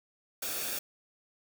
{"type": "noise with comb filter", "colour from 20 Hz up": "white", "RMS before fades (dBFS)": -35, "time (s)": [0.42, 0.79], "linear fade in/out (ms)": 5, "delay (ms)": 0.99, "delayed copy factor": -0.5, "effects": []}